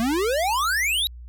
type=exponential sweep; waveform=square; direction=up; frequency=219.4 to 3951 Hz; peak=-21 dBFS; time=0-1.07 s; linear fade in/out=0 ms; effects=added 60 Hz sine -37 dBFS peak until 1.28 s